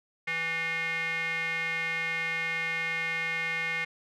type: tone with band-pass filter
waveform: square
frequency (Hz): 164.4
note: E3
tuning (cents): -4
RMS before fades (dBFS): -31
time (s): 0.27-3.85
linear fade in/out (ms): 10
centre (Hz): 2100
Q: 6.5
effects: none